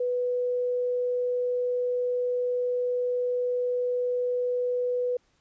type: tone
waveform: sine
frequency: 493.9 Hz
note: B4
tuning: in tune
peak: -24 dBFS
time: 0-5.17 s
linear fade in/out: 5 ms
effects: pink hiss -68 dBFS RMS until 5.4 s + resampled to 16000 Hz